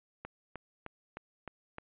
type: click train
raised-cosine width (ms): 0.5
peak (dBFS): -26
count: 6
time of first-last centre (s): 0.25-1.784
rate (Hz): 3.26
effects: resampled to 8000 Hz